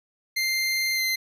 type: tone with pitch glide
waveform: 25% pulse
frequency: 2093 to 2071 Hz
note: C7 to C7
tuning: 0 to -18 cents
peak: -19 dBFS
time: 0.36-1.16 s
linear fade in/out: 10 ms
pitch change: -18 cents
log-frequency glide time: 0.94-1.01 s
effects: none